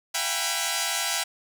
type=tone cluster; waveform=5% pulse; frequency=674 / 759 / 812 / 975 Hz; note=E5 / F#5 / G#5 / B5; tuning=+38 / +44 / -39 / -23 cents; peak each=-19 dBFS; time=0.14-1.24 s; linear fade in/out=10 ms; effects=none